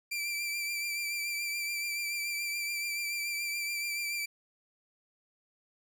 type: tone with vibrato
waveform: sawtooth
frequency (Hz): 2349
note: D7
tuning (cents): 0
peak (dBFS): -29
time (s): 0.11-4.26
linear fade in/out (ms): 10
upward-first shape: triangle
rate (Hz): 7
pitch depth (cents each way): 35
effects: none